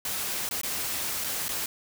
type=noise with dropouts; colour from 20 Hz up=white; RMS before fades=-31 dBFS; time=0.05-1.66 s; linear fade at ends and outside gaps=2 ms; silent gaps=0.49-0.51 / 0.614-0.633 / 1.24-1.243 / 1.483-1.49 s; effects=none